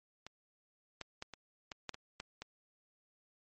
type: clicks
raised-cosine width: 0.2 ms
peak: -29 / -25 / -25 / -29 / -26 / -21 / -28 / -24 / -26 dBFS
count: 9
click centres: 0.266 / 1.013 / 1.224 / 1.337 / 1.718 / 1.893 / 1.944 / 2.201 / 2.42 s
effects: MP3 32 kbps